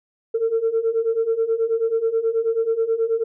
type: beating tone pair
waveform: sine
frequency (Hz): 447.4 / 456.7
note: A4 / A#4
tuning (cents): +29 / -36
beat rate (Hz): 9.3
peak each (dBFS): -22 / -19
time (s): 0.34-3.24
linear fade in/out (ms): 10
effects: tanh soft clip ceiling -12 dBFS